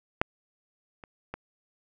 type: clicks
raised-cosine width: 0.5 ms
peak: -7 / -29 / -20 dBFS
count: 3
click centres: 0.215 / 1.038 / 1.34 s
effects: none